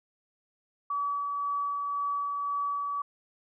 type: tone with tremolo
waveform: sine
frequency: 1143 Hz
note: D6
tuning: 47 cents flat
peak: -27 dBFS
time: 0.9-3.02 s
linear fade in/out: 5 ms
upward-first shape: sine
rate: 1.9 Hz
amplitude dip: 25%
effects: none